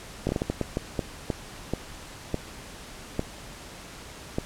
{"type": "slowing click train", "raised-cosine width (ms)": 2, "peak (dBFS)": -12, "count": 14, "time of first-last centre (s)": [0.27, 4.385], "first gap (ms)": 21, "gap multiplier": 1.4, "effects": ["pink hiss -43 dBFS RMS until 4.45 s", "low-pass 10000 Hz 12 dB/octave"]}